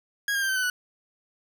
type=tone with pitch steps; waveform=40% pulse; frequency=1646 / 1611.2 / 1577.1 / 1543.8 / 1511.1 / 1479.2 Hz; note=G#6 / G6 / G6 / G6 / F#6 / F#6; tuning=-16 / +47 / +10 / -27 / +36 / -1 cents; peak=-23 dBFS; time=0.28-0.7 s; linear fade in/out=2 ms; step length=70 ms; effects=none